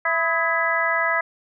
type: harmonic tone with a mistuned harmonic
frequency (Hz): 331.9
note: E4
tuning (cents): +12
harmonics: 2 / 3 / 4 / 5 / 6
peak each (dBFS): -26 / -27 / -25 / -24 / -24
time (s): 0.05-1.21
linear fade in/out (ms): 5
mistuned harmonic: 4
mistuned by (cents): -68
effects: none